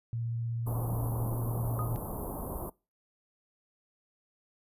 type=tone with vibrato; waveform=sine; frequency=116.2 Hz; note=A#2; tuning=5 cents flat; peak=-31 dBFS; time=0.13-1.96 s; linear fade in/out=0 ms; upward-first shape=square; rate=16 Hz; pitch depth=9 cents each way
type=band-stop noise; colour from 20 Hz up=pink; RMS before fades=-37 dBFS; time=0.66-2.7 s; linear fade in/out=10 ms; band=1100 to 11000 Hz; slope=48 dB/octave
type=tone with exponential decay; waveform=sine; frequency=1241 Hz; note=D#6; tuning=5 cents flat; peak=-32 dBFS; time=1.79-1.97 s; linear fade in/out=1 ms; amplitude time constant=37 ms
effects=noise-tail reverb RT60 0.3 s tail -23 dB re dry + resampled to 32000 Hz